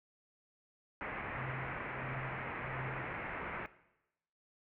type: low-pass noise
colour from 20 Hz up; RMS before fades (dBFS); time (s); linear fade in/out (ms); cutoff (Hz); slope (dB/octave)
white; -42; 1.01-3.66; 0; 2300; 48
type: tone with tremolo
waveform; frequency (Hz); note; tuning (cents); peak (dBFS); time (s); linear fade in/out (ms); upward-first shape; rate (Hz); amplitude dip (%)
sine; 130.81; C3; 0; -40; 1.35-3.13; 2; sine; 1.5; 85
effects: noise-tail reverb RT60 0.9 s tail -17 dB re dry